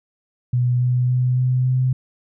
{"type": "tone with pitch steps", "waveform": "sine", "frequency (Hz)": [123.47, 124.69, 125.92, 127.16, 128.42], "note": ["B2", "B2", "B2", "C3", "C3"], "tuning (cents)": [0, 17, 34, -49, -32], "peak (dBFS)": -15, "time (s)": [0.53, 1.93], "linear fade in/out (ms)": 5, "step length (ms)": 280, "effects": []}